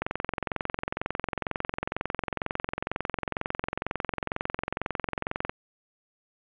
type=click train; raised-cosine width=0.5 ms; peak=-13 dBFS; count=122; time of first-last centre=0.02-5.495 s; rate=22.1 Hz; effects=resampled to 8000 Hz + 8-bit